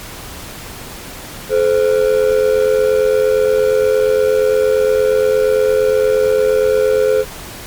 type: ring-modulated tone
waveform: triangle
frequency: 473.4 Hz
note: A#4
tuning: 27 cents sharp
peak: -5 dBFS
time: 1.49-7.25 s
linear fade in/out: 50 ms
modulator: 44.3 Hz
effects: pink hiss -31 dBFS RMS until 7.66 s + MP3 96 kbps